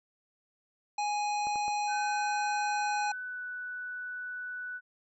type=harmonic tone; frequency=830.6 Hz; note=G#5; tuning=in tune; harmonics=1 / 3 / 5 / 7 / 9; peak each=-29 / -39 / -43 / -46 / -48 dBFS; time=0.98-3.12 s; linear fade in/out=5 ms
type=clicks; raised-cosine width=1 ms; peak=-30 dBFS; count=3; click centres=1.47 / 1.558 / 1.681 s
type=tone with pitch glide; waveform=sine; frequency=1527 to 1485.2 Hz; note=G6 to F#6; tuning=-46 to +6 cents; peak=-36 dBFS; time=1.87-4.81 s; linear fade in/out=50 ms; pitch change=-48 cents; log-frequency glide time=2.71-3.43 s
effects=none